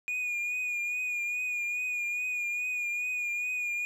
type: tone with vibrato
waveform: triangle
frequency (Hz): 2450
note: D#7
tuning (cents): -27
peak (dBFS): -28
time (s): 0.08-3.85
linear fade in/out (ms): 0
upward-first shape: triangle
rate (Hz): 2.4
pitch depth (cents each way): 40
effects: none